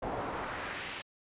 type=noise with band-pass filter sweep; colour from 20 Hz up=brown; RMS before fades=-38 dBFS; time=0.02-1.02 s; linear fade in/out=10 ms; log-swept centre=660 to 3100 Hz; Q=1.3; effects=resampled to 8000 Hz